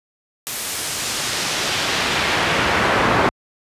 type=noise with band-pass filter sweep; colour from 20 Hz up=brown; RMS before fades=-20 dBFS; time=0.47-3.29 s; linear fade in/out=0 ms; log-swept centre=12000 to 1200 Hz; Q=0.79; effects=high-pass 60 Hz 12 dB/octave + resampled to 32000 Hz